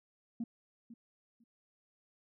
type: tone with echo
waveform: sine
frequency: 232.1 Hz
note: A#3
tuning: 7 cents flat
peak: -33 dBFS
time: 0.4-0.44 s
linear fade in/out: 5 ms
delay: 500 ms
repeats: 2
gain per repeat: -15 dB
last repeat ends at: 1.44 s
effects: tanh soft clip ceiling -31 dBFS